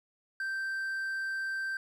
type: tone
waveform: triangle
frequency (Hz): 1564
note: G6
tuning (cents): -4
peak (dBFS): -30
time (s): 0.4-1.77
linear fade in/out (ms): 2
effects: none